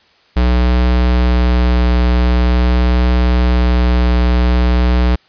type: tone with vibrato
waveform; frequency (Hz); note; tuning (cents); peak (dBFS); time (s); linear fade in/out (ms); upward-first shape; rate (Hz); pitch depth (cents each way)
square; 61.1; B1; -18; -10; 0.36-5.16; 10; triangle; 0.46; 9
effects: white hiss -51 dBFS RMS until 5.28 s + resampled to 11025 Hz